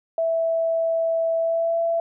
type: tone with pitch glide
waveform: sine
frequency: 658 to 669.1 Hz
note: E5 to E5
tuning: -3 to +26 cents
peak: -19 dBFS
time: 0.18-2 s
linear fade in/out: 2 ms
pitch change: +29 cents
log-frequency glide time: 1.37-1.79 s
effects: none